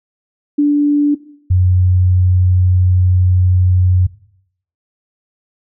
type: tone pair in turn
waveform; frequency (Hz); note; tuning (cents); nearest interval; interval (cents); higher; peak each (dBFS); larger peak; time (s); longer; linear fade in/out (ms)
sine; 291.4 / 91.26; D4 / F#2; -13 / -23; octave + minor sixth; 2010; first; -8; neither; 0.58-1.15 / 1.5-4.07; second; 10
effects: noise-tail reverb RT60 0.7 s tail -18 dB re dry